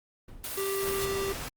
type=noise with exponential decay; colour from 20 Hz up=brown; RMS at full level=-41 dBFS; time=0.28-0.97 s; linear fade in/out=5 ms; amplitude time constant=150 ms
type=noise with tremolo; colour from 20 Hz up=white; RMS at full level=-35 dBFS; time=0.44-1.05 s; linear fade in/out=0 ms; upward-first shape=triangle; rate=14 Hz; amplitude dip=25%
type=tone; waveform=square; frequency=392 Hz; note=G4; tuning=in tune; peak=-30 dBFS; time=0.57-1.33 s; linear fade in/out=10 ms
type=noise; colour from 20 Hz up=pink; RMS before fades=-37 dBFS; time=0.82-1.49 s; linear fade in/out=10 ms
effects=Opus 32 kbps